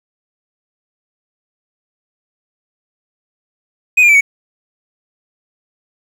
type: tone with pitch steps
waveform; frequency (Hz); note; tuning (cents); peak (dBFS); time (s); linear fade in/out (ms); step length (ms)
triangle; 2500 / 2408 / 2319 / 2234; D#7 / D7 / D7 / C#7; +8 / +43 / -22 / +13; -4; 3.97-4.21; 10; 60
effects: 7-bit